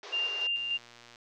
pink band-pass noise, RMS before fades -45 dBFS, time 0.03-0.47 s, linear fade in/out 2 ms, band 370 to 5900 Hz, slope 48 dB/octave
sine tone with tremolo, 2794 Hz, F7, in tune, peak -27 dBFS, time 0.12-0.78 s, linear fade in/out 20 ms, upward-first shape square, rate 3.4 Hz, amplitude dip 40%
click train, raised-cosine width 0.2 ms, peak -34 dBFS, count 71, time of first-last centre 0.57-1.158 s, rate 119 Hz
effects none

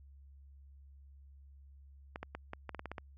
clicks, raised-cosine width 0.5 ms, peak -26 dBFS, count 10, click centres 2.159 / 2.23 / 2.35 / 2.534 / 2.693 / 2.747 / 2.794 / 2.857 / 2.916 / 2.982 s, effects added 69 Hz sine -54 dBFS peak until 3.17 s

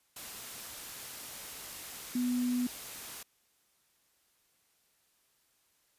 sine tone in noise, 247 Hz, B3, in tune, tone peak -28 dBFS, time 2.15-2.67 s, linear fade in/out 5 ms, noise white, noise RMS -44 dBFS, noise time 0.16-3.23 s, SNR +13 dB, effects white hiss -72 dBFS RMS until 5.98 s + resampled to 32000 Hz

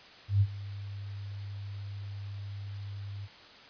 sine tone with ADSR envelope, 100 Hz, G2, 35 cents sharp, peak -19 dBFS, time 0.28-3.28 s, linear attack 130 ms, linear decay 55 ms, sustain -18 dB, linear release 37 ms, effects white hiss -52 dBFS RMS until 3.69 s + resampled to 11025 Hz

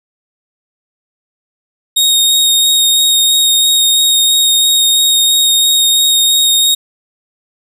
sawtooth tone with vibrato, 3729 Hz, A#7, in tune, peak -5 dBFS, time 1.96-6.75 s, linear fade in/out 10 ms, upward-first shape sine, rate 3 Hz, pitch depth 11 cents each way, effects none

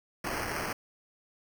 violet noise with sample-and-hold, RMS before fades -34 dBFS, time 0.24-0.73 s, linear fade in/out 5 ms, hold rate 3675 Hz, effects none

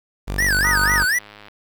sawtooth tone, 48.62 Hz, G1, 13 cents flat, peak -19 dBFS, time 0.27-1.05 s, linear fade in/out 20 ms
square tone with vibrato, 1706 Hz, G#6, 46 cents sharp, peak -17 dBFS, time 0.38-1.19 s, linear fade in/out 10 ms, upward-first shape sine, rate 4.1 Hz, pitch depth 250 cents each way
sine chord, D# minor, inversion second, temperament equal, 932.3 / 1244.5 / 1480 Hz, A#5 / D#6 / F#6, 0 / 0 / 0 cents, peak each -28 / -23 / -26 dBFS, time 0.64-1.03 s, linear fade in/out 2 ms
click train, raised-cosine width 0.3 ms, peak -25 dBFS, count 69, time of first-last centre 0.83-1.484 s, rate 104 Hz
effects 8-bit

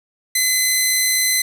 10% pulse tone, 2033 Hz, B6, 50 cents sharp, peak -6 dBFS, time 0.35-1.42 s, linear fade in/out 5 ms, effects none

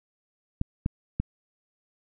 clicks, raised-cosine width 5 ms, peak -13 dBFS, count 3, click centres 0.614 / 0.861 / 1.2 s, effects none

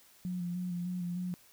sine tone with vibrato, 177.9 Hz, F3, 32 cents sharp, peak -33 dBFS, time 0.25-1.34 s, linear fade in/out 0 ms, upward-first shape square, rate 3.3 Hz, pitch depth 27 cents each way, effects white hiss -61 dBFS RMS until 1.52 s

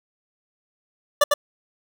25% pulse tone with echo, 583 Hz, D5, 13 cents flat, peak -9 dBFS, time 1.21-1.24 s, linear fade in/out 5 ms, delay 100 ms, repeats 1, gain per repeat -3 dB, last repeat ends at 1.34 s, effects none

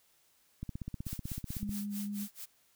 click train, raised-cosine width 5 ms, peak -26 dBFS, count 18, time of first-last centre 0.63-1.692 s, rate 16 Hz
blue noise with tremolo, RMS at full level -43 dBFS, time 1.05-2.46 s, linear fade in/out 20 ms, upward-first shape sine, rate 4.5 Hz, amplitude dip 100%
sine tone with vibrato, 204.4 Hz, G#3, 27 cents flat, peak -35 dBFS, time 1.59-2.28 s, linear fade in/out 50 ms, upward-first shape sine, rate 8.1 Hz, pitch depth 9 cents each way
effects white hiss -69 dBFS RMS until 2.75 s

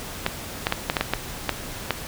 clicks, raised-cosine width 0.3 ms, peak -4 dBFS, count 9, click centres 0.264 / 0.669 / 0.724 / 0.899 / 0.968 / 1.01 / 1.136 / 1.493 / 1.907 s, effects pink hiss -35 dBFS RMS until 2.07 s

